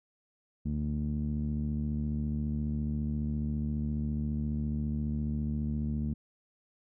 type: tone with low-pass filter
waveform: sawtooth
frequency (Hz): 74.6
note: D2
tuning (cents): +28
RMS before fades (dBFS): -32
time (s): 0.65-6.14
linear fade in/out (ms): 10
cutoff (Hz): 210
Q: 4.1
effects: none